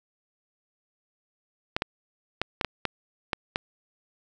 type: clicks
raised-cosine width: 0.3 ms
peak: -9 dBFS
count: 8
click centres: 1.765 / 1.821 / 2.416 / 2.612 / 2.647 / 2.853 / 3.332 / 3.559 s
effects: none